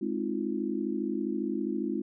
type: chord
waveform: sine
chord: F minor seventh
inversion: first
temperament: just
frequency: 209.5 / 261.9 / 314.3 / 349.2 Hz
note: Ab3 / C4 / Eb4 / F4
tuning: +15 / +2 / +18 / 0 cents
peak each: -34 dBFS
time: 0.01-2.02 s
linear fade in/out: 10 ms
effects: none